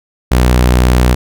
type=tone; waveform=sawtooth; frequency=61.74 Hz; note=B1; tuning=in tune; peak=-3 dBFS; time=0.31-1.15 s; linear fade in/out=10 ms; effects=none